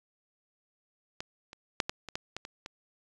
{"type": "clicks", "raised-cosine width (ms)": 0.2, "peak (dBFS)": [-19, -28, -8, -14, -23, -16, -19, -24, -23], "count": 9, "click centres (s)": [1.205, 1.531, 1.802, 1.895, 2.087, 2.155, 2.366, 2.451, 2.661], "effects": ["resampled to 24000 Hz"]}